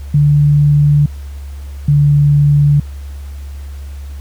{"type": "tone pair in turn", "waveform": "sine", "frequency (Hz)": [146.3, 145.12], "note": ["D3", "D3"], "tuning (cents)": [-6, -20], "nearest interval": "unison", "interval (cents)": 14, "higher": "first", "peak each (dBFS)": -6, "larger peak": "neither", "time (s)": [[0.14, 1.06], [1.88, 2.8]], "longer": "neither", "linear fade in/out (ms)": 5, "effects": ["added 70 Hz sine -24 dBFS peak until 4.2 s", "pink hiss -44 dBFS RMS until 4.2 s"]}